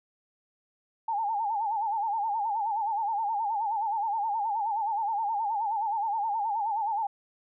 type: tone with vibrato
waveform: sine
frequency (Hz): 857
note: A5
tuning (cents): -46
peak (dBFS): -26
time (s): 1.08-7.07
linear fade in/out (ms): 5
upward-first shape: sine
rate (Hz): 9.5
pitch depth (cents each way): 120
effects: none